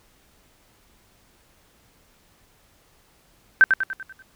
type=tone with echo; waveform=sine; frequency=1551 Hz; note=G6; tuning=19 cents flat; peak=-8 dBFS; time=3.61-3.64 s; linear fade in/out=0 ms; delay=97 ms; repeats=6; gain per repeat=-6 dB; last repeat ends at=4.222 s; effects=pink hiss -59 dBFS RMS until 4.35 s